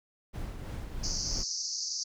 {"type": "noise with tremolo", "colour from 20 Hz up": "brown", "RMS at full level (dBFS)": -35, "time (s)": [0.33, 1.44], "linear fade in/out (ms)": 20, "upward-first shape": "triangle", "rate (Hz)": 3.1, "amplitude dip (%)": 45}
{"type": "band-pass noise", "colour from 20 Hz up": "white", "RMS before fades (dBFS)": -35, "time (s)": [1.03, 2.04], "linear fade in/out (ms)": 10, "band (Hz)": [4600, 6400], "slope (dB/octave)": 96}
{"effects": []}